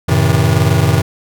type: chord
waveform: square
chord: F# diminished seventh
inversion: none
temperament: just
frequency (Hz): 92.5 / 111 / 133.2 / 159.84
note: F#2 / A2 / C3 / Eb3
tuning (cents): 0 / +16 / +31 / +47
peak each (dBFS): -16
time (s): 0.08-1.02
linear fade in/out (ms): 10
effects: none